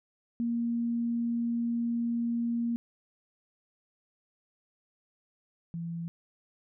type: tone pair in turn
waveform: sine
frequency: 234.7 / 168.08 Hz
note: A#3 / E3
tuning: +12 / +34 cents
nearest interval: tritone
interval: 578 cents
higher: first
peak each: -27 / -33 dBFS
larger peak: first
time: 0.4-2.76 / 5.74-6.08 s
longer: first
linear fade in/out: 0 ms
effects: none